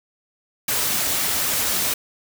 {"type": "noise with flanger", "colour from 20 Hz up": "white", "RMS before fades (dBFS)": -22, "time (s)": [0.68, 1.94], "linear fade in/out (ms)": 5, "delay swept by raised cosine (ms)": [1.9, 5.8], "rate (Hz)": 3.7, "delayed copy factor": -0.5, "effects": []}